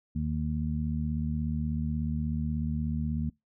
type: harmonic tone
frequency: 76.5 Hz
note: D#2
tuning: 29 cents flat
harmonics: 1 / 2 / 3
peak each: -32 / -32 / -32 dBFS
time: 0.15-3.3 s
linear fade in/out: 10 ms
effects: noise-tail reverb RT60 0.2 s tail -25 dB re dry